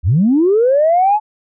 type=linear sweep; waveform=sine; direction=up; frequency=65.41 to 868 Hz; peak=-8 dBFS; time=0.03-1.2 s; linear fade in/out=50 ms; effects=tanh soft clip ceiling -4 dBFS